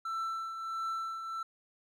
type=tone with tremolo; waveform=triangle; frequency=1334 Hz; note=E6; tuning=20 cents sharp; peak=-30 dBFS; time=0.05-1.43 s; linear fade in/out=5 ms; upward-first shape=triangle; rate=1.5 Hz; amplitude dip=55%; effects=none